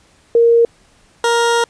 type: tone pair in turn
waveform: sine / 20% pulse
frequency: 466.2 / 468.8 Hz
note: A#4 / A#4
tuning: 0 / +10 cents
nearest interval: unison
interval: 10 cents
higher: second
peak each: -7 dBFS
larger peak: neither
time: 0.35-0.65 / 1.24-1.64 s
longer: second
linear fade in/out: 2 ms
effects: pink hiss -52 dBFS RMS until 1.69 s + resampled to 22050 Hz